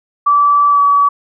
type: tone with pitch glide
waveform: sine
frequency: 1157 to 1141.1 Hz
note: D6 to C#6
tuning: -26 to +50 cents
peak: -7 dBFS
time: 0.26-1.09 s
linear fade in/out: 10 ms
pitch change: -24 cents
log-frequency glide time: 0.69-0.81 s
effects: none